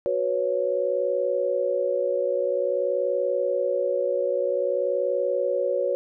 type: chord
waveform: sine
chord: F# suspended fourth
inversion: none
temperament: equal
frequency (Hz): 370 / 493.9 / 554.4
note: F#4 / B4 / C#5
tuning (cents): 0 / 0 / 0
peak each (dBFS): -29 / -26 / -24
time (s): 0.06-5.95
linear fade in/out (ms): 0
effects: none